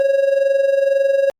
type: tone with amplitude modulation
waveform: triangle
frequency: 549 Hz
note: C#5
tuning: 17 cents flat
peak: -8 dBFS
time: 0-1.3 s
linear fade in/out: 0 ms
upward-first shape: sine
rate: 22 Hz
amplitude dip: 65%
effects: Opus 32 kbps